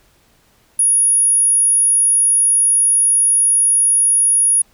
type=tone; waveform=sine; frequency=10400 Hz; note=E9; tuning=24 cents flat; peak=-10 dBFS; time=0.79-4.62 s; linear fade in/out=5 ms; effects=pink hiss -55 dBFS RMS until 4.73 s